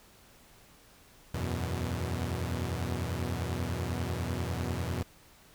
sawtooth chord, E suspended second, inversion none, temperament equal with one note detuned, 82.41 / 92.5 / 122.19 Hz, E2 / F#2 / B2, 0 / 0 / -18 cents, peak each -31 / -32 / -32 dBFS, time 1.34-5.03 s, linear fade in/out 5 ms, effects pink hiss -58 dBFS RMS until 5.54 s

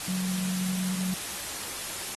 sine tone in noise, 184.9 Hz, F#3, 1 cent flat, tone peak -28 dBFS, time 0.08-1.14 s, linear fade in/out 2 ms, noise white, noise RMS -35 dBFS, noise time 0-2.15 s, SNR +4 dB, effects AAC 32 kbps

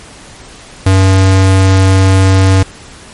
square tone, 95.3 Hz, G2, 48 cents flat, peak -5 dBFS, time 0.86-2.63 s, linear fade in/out 5 ms, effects pink hiss -34 dBFS RMS until 3.13 s + MP3 48 kbps

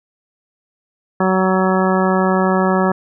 harmonic tone, 187.7 Hz, F#3, 25 cents sharp, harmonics 1 / 2 / 3 / 4 / 5 / 6 / 7 / 9, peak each -16 / -19 / -21 / -22 / -23 / -24 / -24 / -26 dBFS, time 1.2-2.92 s, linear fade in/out 5 ms, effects none

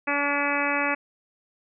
harmonic tone, 286.2 Hz, D4, 45 cents flat, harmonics 1 / 2 / 3 / 4 / 5 / 6 / 7 / 8 / 9, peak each -31 / -31 / -31 / -31 / -31 / -31 / -31 / -31 / -31 dBFS, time 0.07-0.95 s, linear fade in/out 10 ms, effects none

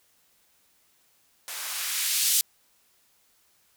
violet noise with band-pass filter sweep, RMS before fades -27 dBFS, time 1.48-2.41 s, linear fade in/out 0 ms, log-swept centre 680 to 4600 Hz, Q 0.83, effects white hiss -65 dBFS RMS until 3.76 s

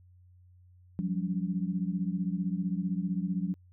sine tone cluster, 176.8 / 192.3 / 285.2 Hz, F3 / G3 / C#4, +22 / -33 / +49 cents, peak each -31 / -32 / -40 dBFS, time 0.99-3.54 s, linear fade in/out 0 ms, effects added 90 Hz sine -55 dBFS peak until 3.72 s

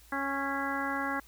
harmonic tone with a mistuned harmonic, 275.7 Hz, C#4, 9 cents flat, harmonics 1 / 2 / 3 / 4 / 5 / 6 / 7, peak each -36 / -41 / -37 / -37 / -38 / -36 / -41 dBFS, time 0.12-1.2 s, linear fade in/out 5 ms, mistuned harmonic 7, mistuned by +44 cents, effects added 56 Hz sine -57 dBFS peak until 1.27 s + white hiss -59 dBFS RMS until 1.27 s

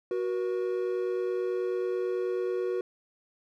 triangle tone pair together, 370 / 479.2 Hz, F#4 / A#4, 0 / +48 cents, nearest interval major third, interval 448 cents, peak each -27 / -30 dBFS, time 0.11-2.81 s, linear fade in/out 2 ms, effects none

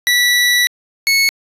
25% pulse tone pair in turn, 1956 / 2200 Hz, B6 / C#7, -17 / -14 cents, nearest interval major second, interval 203 cents, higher second, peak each -7 dBFS, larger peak neither, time 0.07-0.67 / 1.07-1.29 s, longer first, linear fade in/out 0 ms, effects resampled to 32000 Hz

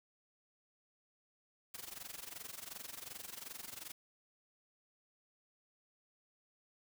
white noise with amplitude modulation, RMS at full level -45 dBFS, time 1.74-3.92 s, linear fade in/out 5 ms, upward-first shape sine, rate 22.7 Hz, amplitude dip 85%, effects none

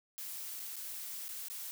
blue noise with dropouts, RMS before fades -43 dBFS, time 0.18-1.71 s, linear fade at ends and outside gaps 0 ms, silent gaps 0.596-0.6 / 0.758-0.765 / 1.282-1.29 / 1.484-1.5 s, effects none

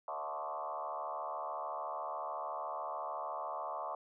sine tone with frequency modulation, 880 Hz, A5, in tune, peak -37 dBFS, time 0.08-3.95 s, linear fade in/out 2 ms, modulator 73.8 Hz, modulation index 4.1, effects none

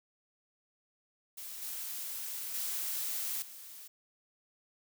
blue noise with level steps, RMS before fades -44 / -40 / -36 / -49 dBFS, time 1.37-3.88 s, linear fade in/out 10 ms, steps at 1.62 / 2.54 / 3.42 s, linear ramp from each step 2 ms, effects none

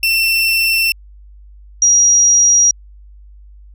30% pulse / sine tone pair in turn, 2692 / 5734 Hz, E7 / F8, +36 / +45 cents, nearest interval octave + minor second, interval 1309 cents, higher second, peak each -9 / -7 dBFS, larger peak second, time 0.03-0.92 / 1.82-2.71 s, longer neither, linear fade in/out 2 ms, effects added 50 Hz sine -37 dBFS peak until 3.74 s

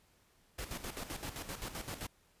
pink noise with tremolo, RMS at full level -41 dBFS, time 0.58-2.07 s, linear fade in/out 10 ms, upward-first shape square, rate 7.7 Hz, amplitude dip 65%, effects pink hiss -69 dBFS RMS until 2.4 s + resampled to 32000 Hz

